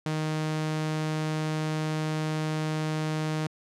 sawtooth tone, 155.56 Hz, D#3, in tune, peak -23 dBFS, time 0.06-3.47 s, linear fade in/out 2 ms, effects low-pass 8000 Hz 12 dB/octave

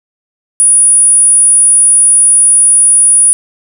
sine tone, 9740 Hz, D#9, 38 cents flat, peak -3 dBFS, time 0.6-3.33 s, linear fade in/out 0 ms, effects none

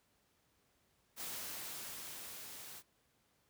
white noise with level ramp, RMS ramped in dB -43 to -51 dBFS, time 1.16-2.83 s, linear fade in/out 50 ms, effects pink hiss -75 dBFS RMS until 3.49 s + high-pass 60 Hz 12 dB/octave

